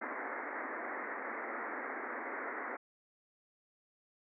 white band-pass noise, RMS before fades -41 dBFS, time 0.01-2.77 s, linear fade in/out 10 ms, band 230 to 2100 Hz, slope 96 dB/octave, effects none

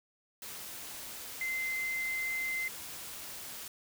sine tone in noise, 2072 Hz, C7, 17 cents flat, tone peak -32 dBFS, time 1.41-2.68 s, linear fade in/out 2 ms, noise white, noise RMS -44 dBFS, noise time 0.42-3.68 s, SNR +9 dB, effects none

